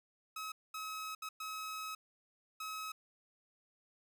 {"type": "tone bursts at uneven times", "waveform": "sawtooth", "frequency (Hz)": 1280, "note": "D#6", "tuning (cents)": 49, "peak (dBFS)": -37, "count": 5, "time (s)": [[0.36, 0.52], [0.74, 1.15], [1.22, 1.29], [1.4, 1.95], [2.6, 2.92]], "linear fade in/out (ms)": 5, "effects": []}